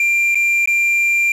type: tone with dropouts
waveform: triangle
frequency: 2379 Hz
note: D7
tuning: 22 cents sharp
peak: -11 dBFS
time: 0-1.32 s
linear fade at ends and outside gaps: 2 ms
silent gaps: 0.347-0.354 / 0.658-0.674 s
effects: resampled to 32000 Hz + 7-bit